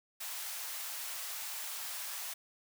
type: high-pass noise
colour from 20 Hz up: white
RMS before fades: -41 dBFS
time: 0.2-2.34 s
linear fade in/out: 10 ms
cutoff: 660 Hz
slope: 24 dB/octave
effects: none